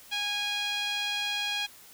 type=tone with band-pass filter; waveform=sawtooth; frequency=823 Hz; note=G#5; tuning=16 cents flat; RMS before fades=-31 dBFS; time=0.11-1.67 s; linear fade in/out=20 ms; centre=3200 Hz; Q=2.5; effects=white hiss -52 dBFS RMS until 1.93 s